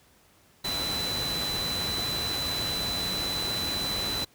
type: tone in noise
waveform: sine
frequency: 4000 Hz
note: B7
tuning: 21 cents sharp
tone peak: -29 dBFS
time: 0.64-4.25 s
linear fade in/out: 10 ms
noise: pink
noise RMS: -33 dBFS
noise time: 0.64-4.25 s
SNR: +1 dB
effects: pink hiss -60 dBFS RMS until 4.34 s + high-pass 60 Hz 12 dB/octave